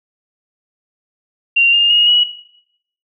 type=tone with pitch steps; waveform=sine; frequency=2767 / 2817 / 2868 / 2920 Hz; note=F7 / F7 / F7 / F#7; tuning=-17 / +14 / +45 / -24 cents; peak=-8 dBFS; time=1.56-2.24 s; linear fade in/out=10 ms; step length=170 ms; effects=noise-tail reverb RT60 0.8 s tail -18 dB re dry